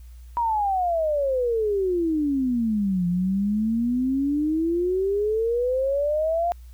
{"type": "exponential two-way sweep", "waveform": "sine", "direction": "down then up", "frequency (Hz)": [965, 173.4, 705], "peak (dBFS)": -20, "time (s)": [0.37, 6.52], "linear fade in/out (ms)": 0, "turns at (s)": 3.07, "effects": ["added 60 Hz sine -40 dBFS peak until 6.73 s", "white hiss -61 dBFS RMS until 6.73 s"]}